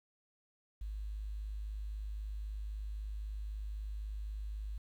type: tone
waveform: sine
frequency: 51.91 Hz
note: G#1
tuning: in tune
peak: -38 dBFS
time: 0.81-4.78 s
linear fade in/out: 5 ms
effects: 11-bit